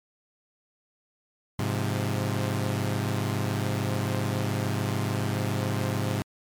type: chord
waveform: sawtooth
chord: F minor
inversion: first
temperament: equal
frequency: 103.83 / 130.81 / 174.61 Hz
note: Ab2 / C3 / F3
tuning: 0 / 0 / 0 cents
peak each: -24 / -26 / -30 dBFS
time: 1.59-6.22 s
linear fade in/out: 0 ms
effects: MP3 96 kbps